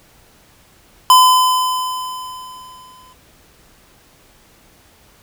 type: tone with exponential decay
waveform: square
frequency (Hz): 1016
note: B5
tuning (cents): +49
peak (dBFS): -5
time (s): 1.1-3.13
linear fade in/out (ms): 1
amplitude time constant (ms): 440
effects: pink hiss -50 dBFS RMS until 5.22 s